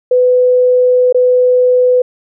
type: tone with dropouts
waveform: sine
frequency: 500 Hz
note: B4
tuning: 21 cents sharp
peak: -6 dBFS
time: 0.11-2.02 s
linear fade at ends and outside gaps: 5 ms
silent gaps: 1.126-1.145 s
effects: none